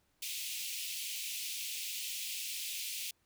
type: high-pass noise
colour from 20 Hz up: pink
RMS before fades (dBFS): -40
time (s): 0.22-3.11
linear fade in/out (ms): 5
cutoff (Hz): 2400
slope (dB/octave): 48
effects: pink hiss -75 dBFS RMS until 3.25 s